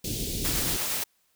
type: band-stop noise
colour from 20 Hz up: pink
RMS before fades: -31 dBFS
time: 0.04-0.77 s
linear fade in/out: 5 ms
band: 430 to 3200 Hz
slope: 24 dB/octave
type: noise with tremolo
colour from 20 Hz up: white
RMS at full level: -28 dBFS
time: 0.44-1.04 s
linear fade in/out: 10 ms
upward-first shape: triangle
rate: 8.6 Hz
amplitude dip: 30%
effects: white hiss -69 dBFS RMS until 1.35 s